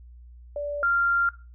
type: tone pair in turn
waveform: sine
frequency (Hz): 581 / 1389.1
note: D5 / F6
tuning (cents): -19 / -10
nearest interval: octave + minor third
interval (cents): 1509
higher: second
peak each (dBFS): -27 / -19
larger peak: second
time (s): 0.56-0.83 / 0.83-1.29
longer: second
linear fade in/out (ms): 2
effects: noise-tail reverb RT60 0.3 s tail -18 dB re dry + added 60 Hz sine -44 dBFS peak until 1.54 s